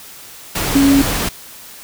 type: tone in noise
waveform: sine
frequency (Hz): 277.2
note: C#4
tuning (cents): 0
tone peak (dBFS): -8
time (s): 0.75-1.02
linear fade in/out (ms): 5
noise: pink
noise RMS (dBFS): -19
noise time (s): 0.55-1.29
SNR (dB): +8
effects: white hiss -37 dBFS RMS until 1.83 s